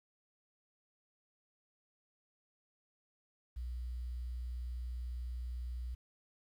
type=tone; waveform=sine; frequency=61 Hz; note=B1; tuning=21 cents flat; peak=-38 dBFS; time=3.56-5.95 s; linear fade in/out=10 ms; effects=11-bit